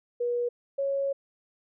sine tone pair in turn, 482.3 / 552.4 Hz, B4 / C#5, -41 / -6 cents, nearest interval major second, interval 235 cents, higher second, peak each -25 dBFS, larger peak neither, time 0.2-0.49 / 0.78-1.13 s, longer second, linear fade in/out 10 ms, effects none

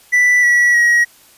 triangle tone with pitch steps, 1975.5 / 1938.2 / 1901.6 Hz, B6 / B6 / A#6, 0 / -33 / +34 cents, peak -7 dBFS, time 0.12-1.05 s, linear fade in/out 20 ms, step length 310 ms, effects white hiss -47 dBFS RMS until 1.37 s + resampled to 32000 Hz

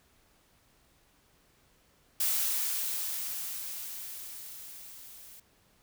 blue noise with level ramp, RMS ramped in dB -28 to -51 dBFS, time 2.2-5.4 s, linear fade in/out 5 ms, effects pink hiss -66 dBFS RMS until 5.82 s

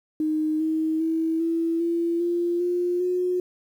sine tone with pitch steps, 310 / 316.9 / 323.9 / 331.1 / 338.4 / 346 / 353.6 / 361.5 Hz, D#4 / D#4 / E4 / E4 / E4 / F4 / F4 / F#4, -6 / +32 / -30 / +8 / +45 / -16 / +22 / -40 cents, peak -21 dBFS, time 0.2-3.4 s, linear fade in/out 2 ms, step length 400 ms, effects 9-bit

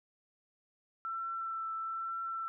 sine tone with vibrato, 1337 Hz, E6, 24 cents sharp, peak -35 dBFS, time 1.05-2.48 s, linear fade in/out 0 ms, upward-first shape triangle, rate 1.1 Hz, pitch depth 17 cents each way, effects none

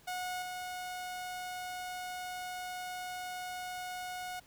sawtooth tone with level steps, 729 Hz, F#5, 26 cents flat, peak -32 / -35 dBFS, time 0.07-4.4 s, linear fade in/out 10 ms, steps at 0.42 s, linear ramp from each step 2 ms, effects pink hiss -62 dBFS RMS until 4.46 s

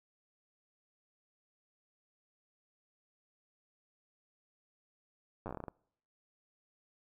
slowing click train, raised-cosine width 1 ms, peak -27 dBFS, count 11, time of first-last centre 5.46-5.682 s, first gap 9 ms, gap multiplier 1.19, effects noise-tail reverb RT60 0.7 s tail -26 dB re dry

